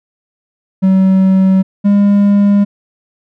triangle tone pair in turn, 190 / 202.3 Hz, F#3 / G#3, +46 / -45 cents, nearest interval minor second, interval 109 cents, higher second, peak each -4 dBFS, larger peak neither, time 0.82-1.63 / 1.84-2.65 s, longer neither, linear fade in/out 20 ms, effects none

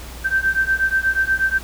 sine beating tone pair, 1556 / 1564.3 Hz, G6 / G6, -13 / -4 cents, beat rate 8.3 Hz, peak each -19 dBFS, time 0.24-1.59 s, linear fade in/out 20 ms, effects added 60 Hz sine -34 dBFS peak until 1.63 s + pink hiss -38 dBFS RMS until 1.63 s

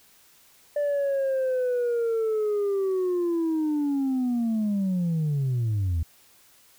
sine linear sweep, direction down, 587.3 to 77.78 Hz, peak -20 dBFS, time 0.76-6.03 s, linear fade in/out 5 ms, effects tanh soft clip ceiling -21 dBFS + white hiss -57 dBFS RMS until 6.78 s

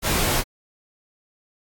pink noise with comb filter, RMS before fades -21 dBFS, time 0.02-0.44 s, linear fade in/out 50 ms, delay 18 ms, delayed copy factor -0.65, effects AAC 64 kbps

